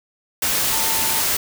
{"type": "tone in noise", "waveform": "sine", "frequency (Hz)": 895, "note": "A5", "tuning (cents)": 29, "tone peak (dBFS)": -29, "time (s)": [0.72, 1.21], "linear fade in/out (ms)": 5, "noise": "white", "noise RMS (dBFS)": -20, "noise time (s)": [0.42, 1.37], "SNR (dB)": -12, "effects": []}